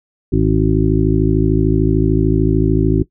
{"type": "harmonic tone", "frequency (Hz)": 53.4, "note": "G#1", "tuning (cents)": 49, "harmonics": [1, 2, 3, 5, 6, 7], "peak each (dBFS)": [-18, -18, -18, -18, -18, -18], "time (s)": [0.32, 3.03], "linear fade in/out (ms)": 10, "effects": ["noise-tail reverb RT60 0.1 s tail -17 dB re dry"]}